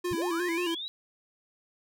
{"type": "tone with vibrato", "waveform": "square", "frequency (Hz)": 343.9, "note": "F4", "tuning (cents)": -27, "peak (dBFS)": -29, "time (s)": [0.04, 0.75], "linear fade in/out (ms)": 10, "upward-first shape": "square", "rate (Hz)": 5.6, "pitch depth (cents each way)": 55}
{"type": "linear sweep", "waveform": "sine", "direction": "up", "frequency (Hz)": [59, 3951], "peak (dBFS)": -34, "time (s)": [0.11, 0.88], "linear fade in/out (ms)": 0}
{"effects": []}